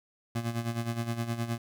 25% pulse tone with tremolo, 116.54 Hz, A#2, in tune, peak -24 dBFS, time 0.35-1.58 s, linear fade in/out 5 ms, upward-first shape sine, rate 9.6 Hz, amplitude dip 70%, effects none

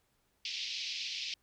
white band-pass noise, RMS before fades -39 dBFS, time 0.45-1.34 s, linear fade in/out 2 ms, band 2300 to 5300 Hz, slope 48 dB/octave, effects pink hiss -75 dBFS RMS until 1.42 s

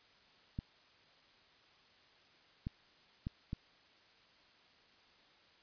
clicks, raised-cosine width 5 ms, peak -26 dBFS, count 4, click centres 0.589 / 2.669 / 3.269 / 3.531 s, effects white hiss -65 dBFS RMS until 5.62 s + resampled to 11025 Hz

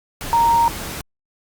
sine tone in noise, 930 Hz, A#5, 4 cents flat, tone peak -12 dBFS, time 0.33-0.68 s, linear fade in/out 0 ms, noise pink, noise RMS -29 dBFS, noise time 0.21-1.01 s, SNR +14 dB, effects Opus 48 kbps

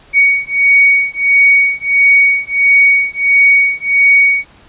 sine beating tone pair, 2240 / 2241.5 Hz, C#7 / C#7, +18 / +19 cents, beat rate 1.5 Hz, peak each -10 dBFS, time 0.13-4.45 s, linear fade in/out 50 ms, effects pink hiss -44 dBFS RMS until 4.68 s + resampled to 8000 Hz

